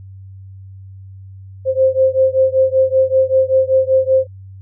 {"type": "beating tone pair", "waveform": "sine", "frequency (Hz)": [523.3, 528.5], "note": ["C5", "C5"], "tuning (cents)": [0, 17], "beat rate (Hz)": 5.2, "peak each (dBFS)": [-13, -14], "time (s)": [1.65, 4.27], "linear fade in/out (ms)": 50, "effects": ["added 96 Hz sine -33 dBFS peak until 4.61 s"]}